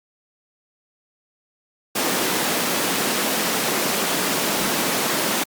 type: high-pass noise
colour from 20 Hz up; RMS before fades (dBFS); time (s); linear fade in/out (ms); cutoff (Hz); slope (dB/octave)
pink; -22; 1.95-5.44; 10; 190; 24
effects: Opus 48 kbps